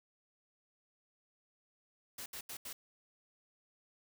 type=noise bursts at uneven times; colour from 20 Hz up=white; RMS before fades=-45 dBFS; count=4; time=2.18-2.26 / 2.33-2.41 / 2.49-2.57 / 2.65-2.73 s; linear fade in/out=5 ms; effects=none